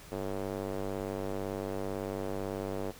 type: tone with band-pass filter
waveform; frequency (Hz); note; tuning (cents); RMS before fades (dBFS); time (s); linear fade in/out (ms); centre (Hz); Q
square; 49; G1; 0; -36; 0.11-2.92; 20; 490; 1.5
effects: pink hiss -52 dBFS RMS until 2.99 s